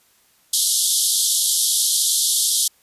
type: band-pass noise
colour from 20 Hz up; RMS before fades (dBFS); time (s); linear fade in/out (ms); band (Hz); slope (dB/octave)
white; -19; 0.53-2.68; 5; 3200 to 12000; 96
effects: white hiss -58 dBFS RMS until 2.82 s + resampled to 32000 Hz